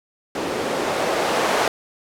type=noise with low-pass filter sweep; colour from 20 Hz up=violet; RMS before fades=-22 dBFS; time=0.35-1.68 s; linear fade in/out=2 ms; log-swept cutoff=370 to 640 Hz; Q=1.2; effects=none